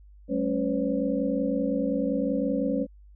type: tone cluster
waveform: sine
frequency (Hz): 190.4 / 216 / 276.8 / 507 / 557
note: F#3 / A3 / C#4 / B4 / C#5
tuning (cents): +50 / -32 / -2 / +45 / +8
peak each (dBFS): -32 / -31 / -27 / -30 / -33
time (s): 0.28-2.87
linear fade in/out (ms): 50
effects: added 50 Hz sine -48 dBFS peak until 3.15 s